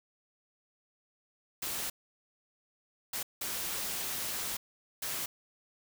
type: noise bursts at uneven times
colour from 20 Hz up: white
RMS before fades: -36 dBFS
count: 4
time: 1.62-1.9 / 3.13-3.23 / 3.41-4.57 / 5.02-5.26 s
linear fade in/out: 5 ms
effects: none